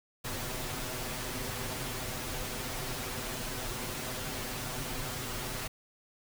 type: noise with comb filter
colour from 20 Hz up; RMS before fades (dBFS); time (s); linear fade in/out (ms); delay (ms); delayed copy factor
pink; -37; 0.24-5.68; 10; 7.9; +0.7
effects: none